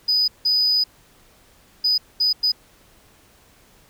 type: tone bursts at uneven times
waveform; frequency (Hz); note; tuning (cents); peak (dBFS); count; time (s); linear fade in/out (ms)
sine; 4978; D#8; 0; -14; 5; 0.08-0.28 / 0.45-0.84 / 1.84-1.98 / 2.2-2.33 / 2.43-2.52; 10
effects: tanh soft clip ceiling -13 dBFS + pink hiss -54 dBFS RMS until 3.89 s